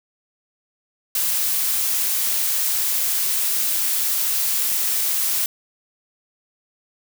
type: noise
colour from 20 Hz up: blue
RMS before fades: -21 dBFS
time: 1.15-5.46 s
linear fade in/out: 2 ms
effects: none